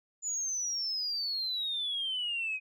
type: exponential sweep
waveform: sine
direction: down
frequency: 7040 to 2496 Hz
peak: -30 dBFS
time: 0.22-2.6 s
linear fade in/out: 50 ms
effects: tanh soft clip ceiling -26 dBFS